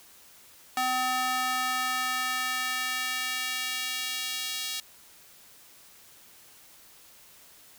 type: tone with high-pass filter sweep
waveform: square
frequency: 254.9 Hz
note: C4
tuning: 45 cents flat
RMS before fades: -30 dBFS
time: 0.77-4.8 s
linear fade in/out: 2 ms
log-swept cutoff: 830 to 3500 Hz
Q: 1.3
effects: white hiss -54 dBFS RMS until 7.78 s